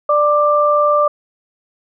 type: tone pair together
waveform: sine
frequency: 591 / 1182 Hz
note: D5 / D6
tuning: +11 / +11 cents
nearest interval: octave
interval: 1200 cents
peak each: -13 dBFS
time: 0.09-1.08 s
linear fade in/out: 5 ms
effects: none